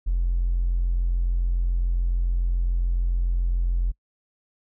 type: tone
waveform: triangle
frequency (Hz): 43.53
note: F1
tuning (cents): -5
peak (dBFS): -16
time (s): 0.06-3.92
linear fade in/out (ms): 20
effects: noise-tail reverb RT60 0.1 s tail -26 dB re dry + tanh soft clip ceiling -17 dBFS